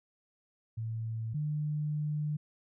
sine tone pair in turn, 112.4 / 150.04 Hz, A2 / D3, +37 / +37 cents, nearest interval perfect fourth, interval 500 cents, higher second, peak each -33 / -30 dBFS, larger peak second, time 0.77-1.34 / 1.34-2.37 s, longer second, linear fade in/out 10 ms, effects none

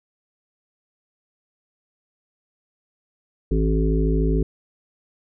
harmonic tone, 53.6 Hz, A1, 45 cents flat, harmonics 1 / 3 / 5 / 7 / 8, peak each -19 / -24 / -26 / -27 / -28 dBFS, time 3.51-4.43 s, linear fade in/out 5 ms, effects none

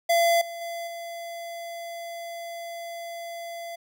square tone with level steps, 680 Hz, F5, 46 cents flat, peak -19 / -35 / -32 / -35 dBFS, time 0.09-3.76 s, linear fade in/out 10 ms, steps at 0.41 / 0.61 / 0.87 s, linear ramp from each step 5 ms, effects none

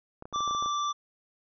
clicks, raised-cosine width 1 ms, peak -27 dBFS, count 10, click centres 0.224 / 0.255 / 0.327 / 0.36 / 0.406 / 0.477 / 0.51 / 0.549 / 0.625 / 0.66 s
square tone, 1172 Hz, D6, 4 cents flat, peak -28 dBFS, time 0.33-0.93 s, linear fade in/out 20 ms
effects resampled to 16000 Hz

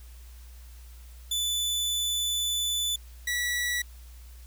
sawtooth tone pair in turn, 3490 / 1945.2 Hz, A7 / B6, -15 / -27 cents, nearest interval minor seventh, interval 1012 cents, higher first, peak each -23 dBFS, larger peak neither, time 1.31-2.96 / 3.27-3.82 s, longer first, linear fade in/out 5 ms, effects added 60 Hz sine -44 dBFS peak until 4.46 s + white hiss -57 dBFS RMS until 4.46 s

